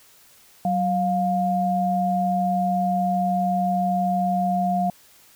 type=tone pair together; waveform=sine; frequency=187.27 / 706 Hz; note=F#3 / F5; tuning=+21 / +19 cents; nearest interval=octave + major seventh; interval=2298 cents; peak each=-23 / -21 dBFS; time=0.65-4.9 s; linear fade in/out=2 ms; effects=white hiss -53 dBFS RMS until 5.35 s